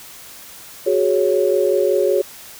sine chord, F# suspended second, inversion none, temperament equal, 370 / 415.3 / 554.4 Hz, F#4 / G#4 / C#5, 0 / 0 / 0 cents, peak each -18 dBFS, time 0.86-2.22 s, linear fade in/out 10 ms, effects white hiss -39 dBFS RMS until 2.59 s

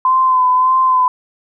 sine tone with vibrato, 1024 Hz, C6, 38 cents flat, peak -9 dBFS, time 0.05-1.08 s, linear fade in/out 2 ms, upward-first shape sine, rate 1.7 Hz, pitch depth 30 cents each way, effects none

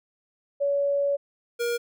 sine / square tone pair in turn, 565 / 474.2 Hz, C#5 / A#4, +33 / +30 cents, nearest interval minor third, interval 303 cents, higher first, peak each -21 / -25 dBFS, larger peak first, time 0.6-1.17 / 1.59-1.78 s, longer first, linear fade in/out 20 ms, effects none

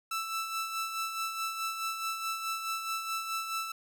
sawtooth tone with tremolo, 1323 Hz, E6, 6 cents sharp, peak -27 dBFS, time 0.11-3.72 s, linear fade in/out 5 ms, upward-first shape sine, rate 4.7 Hz, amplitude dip 50%, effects none

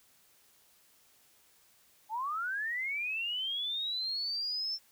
sine linear sweep, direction up, 830.6 to 5390 Hz, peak -32 dBFS, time 2.09-4.79 s, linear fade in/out 50 ms, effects white hiss -65 dBFS RMS until 4.91 s

